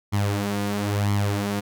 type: tone with flanger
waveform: sawtooth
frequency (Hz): 101.9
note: G#2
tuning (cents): -32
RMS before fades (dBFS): -24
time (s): 0.12-1.61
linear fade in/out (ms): 20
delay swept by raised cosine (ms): 0.93 to 5.73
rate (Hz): 1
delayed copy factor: +0.65
effects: none